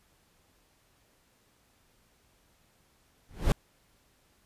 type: noise with exponential growth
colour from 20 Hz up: brown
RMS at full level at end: -18 dBFS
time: 3.29-3.52 s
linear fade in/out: 1 ms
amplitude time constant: 50 ms
effects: pink hiss -67 dBFS RMS until 4.45 s + resampled to 32000 Hz